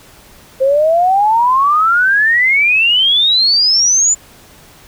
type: exponential sweep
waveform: sine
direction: up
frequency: 520 to 7150 Hz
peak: -8 dBFS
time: 0.6-4.15 s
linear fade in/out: 20 ms
effects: pink hiss -42 dBFS RMS until 4.87 s